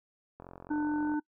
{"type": "click train", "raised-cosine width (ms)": 1, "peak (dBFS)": -32, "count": 34, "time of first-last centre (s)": [0.4, 1.14], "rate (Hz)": 44.6}
{"type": "harmonic tone", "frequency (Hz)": 299.6, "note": "D4", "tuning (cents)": 35, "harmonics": [1, 3, 5], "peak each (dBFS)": [-28, -38, -42], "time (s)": [0.7, 1.2], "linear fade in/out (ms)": 10}
{"effects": ["noise-tail reverb RT60 0.1 s tail -25 dB re dry"]}